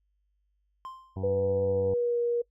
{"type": "tone with exponential decay", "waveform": "triangle", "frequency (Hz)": 1046.5, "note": "C6", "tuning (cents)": 0, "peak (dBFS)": -34, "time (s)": [0.85, 1.29], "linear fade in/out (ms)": 0, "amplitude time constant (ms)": 94}
{"type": "harmonic tone", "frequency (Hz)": 95.5, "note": "G2", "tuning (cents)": -45, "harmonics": [1, 2, 3, 4, 5, 7, 8, 9, 10], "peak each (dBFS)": [-33, -39, -43, -45, -47, -50, -51, -52, -53], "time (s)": [1.16, 1.94], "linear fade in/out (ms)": 5}
{"type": "tone with pitch glide", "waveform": "sine", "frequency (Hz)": [493.4, 475.5], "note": ["B4", "A#4"], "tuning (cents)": [-2, 34], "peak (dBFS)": -24, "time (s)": [1.23, 2.42], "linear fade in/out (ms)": 10, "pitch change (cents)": -64, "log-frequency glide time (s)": [1.64, 2.19]}
{"effects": ["noise-tail reverb RT60 0.1 s tail -23 dB re dry", "added 50 Hz sine -70 dBFS peak until 2.5 s"]}